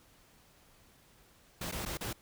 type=noise with dropouts; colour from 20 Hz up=pink; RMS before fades=-38 dBFS; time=1.61-2.13 s; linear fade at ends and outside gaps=5 ms; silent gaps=1.715-1.722 / 1.852-1.859 / 1.973-2.008 s; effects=pink hiss -63 dBFS RMS until 2.21 s